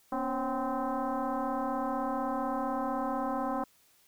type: tone with frequency modulation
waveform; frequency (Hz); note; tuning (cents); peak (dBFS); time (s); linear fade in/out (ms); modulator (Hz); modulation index
sine; 244.1; B3; -20; -29; 0.12-3.64; 5; 262; 3.6
effects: white hiss -65 dBFS RMS until 4.07 s